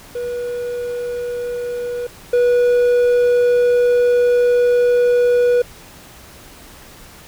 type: tone pair in turn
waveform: triangle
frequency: 485.2 / 487 Hz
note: B4 / B4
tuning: -31 / -24 cents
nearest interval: unison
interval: 7 cents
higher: second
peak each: -19 / -9 dBFS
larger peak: second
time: 0.15-2.07 / 2.33-5.62 s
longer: second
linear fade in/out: 5 ms
effects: pink hiss -41 dBFS RMS until 7.27 s